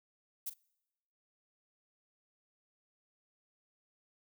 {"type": "noise with echo", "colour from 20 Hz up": "violet", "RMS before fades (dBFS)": -38, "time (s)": [0.46, 0.5], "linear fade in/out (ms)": 10, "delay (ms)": 41, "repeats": 1, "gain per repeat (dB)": -13, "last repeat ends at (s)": 0.541, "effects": ["noise-tail reverb RT60 1.0 s tail -26 dB re dry"]}